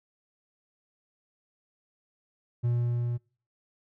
triangle tone with level ramp, 120 Hz, B2, 49 cents flat, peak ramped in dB -21 to -26 dBFS, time 2.63-3.18 s, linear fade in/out 20 ms, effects noise-tail reverb RT60 0.4 s tail -25 dB re dry

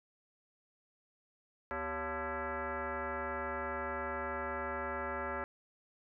sine tone with frequency modulation, 390.2 Hz, G4, 8 cents flat, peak -35 dBFS, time 1.71-5.44 s, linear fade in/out 0 ms, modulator 318 Hz, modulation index 4.5, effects none

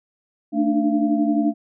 sine tone cluster, 222 / 292.9 / 304.4 / 681 Hz, A3 / D4 / D#4 / F5, +16 / -5 / -38 / -44 cents, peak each -22 / -19 / -25 / -27 dBFS, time 0.52-1.54 s, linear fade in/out 50 ms, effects none

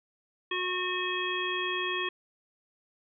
harmonic tone, 364.3 Hz, F#4, 27 cents flat, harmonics 1 / 3 / 5 / 7 / 9, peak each -35 / -35 / -35 / -35 / -35 dBFS, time 0.51-2.09 s, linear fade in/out 5 ms, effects none

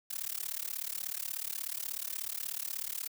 blue noise with amplitude modulation, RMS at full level -34 dBFS, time 0.1-3.08 s, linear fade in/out 10 ms, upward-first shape sine, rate 36.5 Hz, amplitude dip 100%, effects none

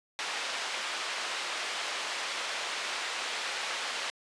white band-pass noise, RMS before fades -35 dBFS, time 0.19-4.1 s, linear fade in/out 0 ms, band 590 to 3600 Hz, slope 12 dB/octave, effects resampled to 22050 Hz

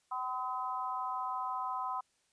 harmonic tone, 254.2 Hz, C4, 50 cents flat, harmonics 3 / 4 / 5, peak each -40 / -36 / -40 dBFS, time 0.11-2.01 s, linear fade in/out 10 ms, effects white hiss -74 dBFS RMS until 2.32 s + resampled to 22050 Hz

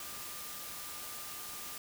sine tone in noise, 1200 Hz, D6, 37 cents sharp, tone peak -53 dBFS, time 0-1.78 s, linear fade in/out 2 ms, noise white, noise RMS -44 dBFS, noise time 0-1.78 s, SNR -12 dB, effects none

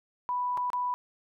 sine tone with dropouts, 988 Hz, B5, in tune, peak -27 dBFS, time 0.29-0.94 s, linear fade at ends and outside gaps 0 ms, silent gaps 0.573-0.577 / 0.702-0.732 s, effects none

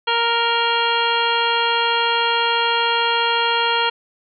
harmonic tone, 466.2 Hz, A#4, in tune, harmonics 1 / 2 / 3 / 4 / 5 / 6 / 7 / 9, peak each -25 / -20 / -23 / -29 / -29 / -24 / -24 / -30 dBFS, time 0.07-3.9 s, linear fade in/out 10 ms, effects none

